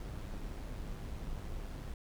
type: noise with amplitude modulation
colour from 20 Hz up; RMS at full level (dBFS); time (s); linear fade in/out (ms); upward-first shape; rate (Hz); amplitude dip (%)
brown; -40; 0-1.94; 2; sine; 104; 35
effects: none